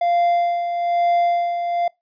triangle tone with tremolo, 694 Hz, F5, 11 cents flat, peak -12 dBFS, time 0.01-1.88 s, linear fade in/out 5 ms, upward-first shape sine, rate 1.1 Hz, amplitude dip 55%, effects noise-tail reverb RT60 0.2 s tail -25 dB re dry + resampled to 11025 Hz

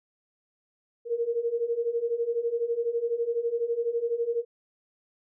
sine beating tone pair, 460.7 / 472.7 Hz, A#4 / A#4, -20 / +24 cents, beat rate 12 Hz, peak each -30 / -27 dBFS, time 1.05-4.45 s, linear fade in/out 50 ms, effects none

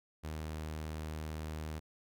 sawtooth tone, 77.78 Hz, D#2, in tune, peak -35 dBFS, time 0.23-1.8 s, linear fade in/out 20 ms, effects none

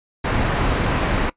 pink low-pass noise, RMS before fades -20 dBFS, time 0.24-1.3 s, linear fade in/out 10 ms, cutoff 2300 Hz, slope 12 dB/octave, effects noise-tail reverb RT60 0.1 s tail -20 dB re dry + resampled to 8000 Hz

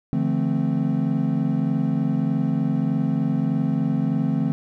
triangle chord, D minor seventh, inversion none, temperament equal with one note detuned, 146.83 / 170.13 / 220 / 261.6 Hz, D3 / F3 / A3 / C4, 0 / -45 / 0 / 0 cents, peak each -23 dBFS, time 0.13-4.52 s, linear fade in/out 0 ms, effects none

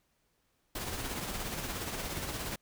pink noise with tremolo, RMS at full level -36 dBFS, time 0.75-2.56 s, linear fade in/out 5 ms, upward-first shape sine, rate 17 Hz, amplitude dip 40%, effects pink hiss -75 dBFS RMS until 2.61 s

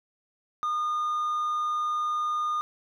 sine tone with hard clipping, 1220 Hz, D#6, 34 cents flat, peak -26 dBFS, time 0.63-2.61 s, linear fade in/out 0 ms, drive 2 dB, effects none

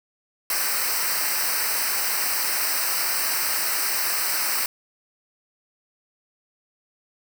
white noise with comb filter, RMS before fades -24 dBFS, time 0.5-4.66 s, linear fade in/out 2 ms, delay 0.29 ms, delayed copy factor -0.9, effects none

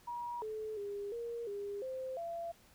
sine tone with pitch steps, 957 / 433.4 / 405.4 / 468.8 / 404.9 / 521 / 678 Hz, A#5 / A4 / G#4 / A#4 / G#4 / C5 / E5, +45 / -26 / -42 / +10 / -44 / -7 / +49 cents, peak -38 dBFS, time 0.07-2.52 s, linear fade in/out 10 ms, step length 350 ms, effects pink hiss -64 dBFS RMS until 2.74 s

